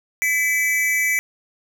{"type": "tone pair together", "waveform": "square", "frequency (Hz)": [2000, 2300], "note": ["B6", "D7"], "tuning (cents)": [21, -37], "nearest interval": "major second", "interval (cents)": 242, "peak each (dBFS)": -21, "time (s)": [0.22, 1.19], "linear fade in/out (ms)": 0, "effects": ["9-bit"]}